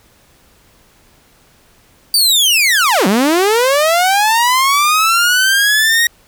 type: linear two-way sweep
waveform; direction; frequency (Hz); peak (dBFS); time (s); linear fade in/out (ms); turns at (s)
sawtooth; down then up; 4699 to 180.3 to 1891; -6; 2.14-6.07; 2; 3.07
effects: pink hiss -50 dBFS RMS until 6.27 s